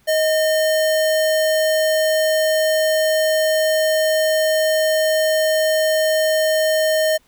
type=tone with sample-and-hold; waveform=sine; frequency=628 Hz; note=D#5; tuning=16 cents sharp; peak=-14 dBFS; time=0.07-7.18 s; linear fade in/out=20 ms; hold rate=2450 Hz; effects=pink hiss -58 dBFS RMS until 7.27 s